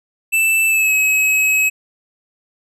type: tone with pitch glide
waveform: square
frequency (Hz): 2649 to 2560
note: E7 to D#7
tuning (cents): +8 to +49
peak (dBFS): -13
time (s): 0.32-1.7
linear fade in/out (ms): 20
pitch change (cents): -59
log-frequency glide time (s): 0.67-0.93
effects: none